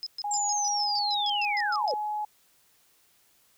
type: tone bursts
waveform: sine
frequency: 5100 Hz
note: D#8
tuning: 42 cents sharp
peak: -31 dBFS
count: 13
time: 0.03-1.912 s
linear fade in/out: 0 ms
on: 34 ms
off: 120 ms
type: tone with pitch glide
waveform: sine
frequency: 825 to 843.8 Hz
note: G#5 to G#5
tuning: -12 to +27 cents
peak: -28 dBFS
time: 0.24-2.25 s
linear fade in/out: 5 ms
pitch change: +39 cents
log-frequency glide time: 1.64-1.8 s
type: linear sweep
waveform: sine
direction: down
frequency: 7459 to 452.4 Hz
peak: -27 dBFS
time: 0.31-1.94 s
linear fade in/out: 2 ms
effects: white hiss -64 dBFS RMS until 3.57 s